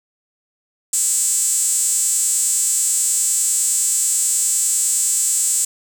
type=tone with high-pass filter; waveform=sawtooth; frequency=329.6 Hz; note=E4; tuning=in tune; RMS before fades=-18 dBFS; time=0.93-5.65 s; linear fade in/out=5 ms; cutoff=7800 Hz; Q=7.2; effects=none